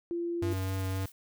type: tone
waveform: sine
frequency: 342.7 Hz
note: F4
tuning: 33 cents flat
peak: -30 dBFS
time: 0.11-0.53 s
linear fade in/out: 0 ms
type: tone with vibrato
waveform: square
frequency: 95.1 Hz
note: F#2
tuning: 48 cents sharp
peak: -31 dBFS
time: 0.42-1.06 s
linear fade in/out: 5 ms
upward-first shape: sine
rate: 3.8 Hz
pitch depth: 10 cents each way
type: noise with tremolo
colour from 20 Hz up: blue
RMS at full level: -48 dBFS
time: 0.51-1.12 s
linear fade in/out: 5 ms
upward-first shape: triangle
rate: 18 Hz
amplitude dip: 70%
effects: none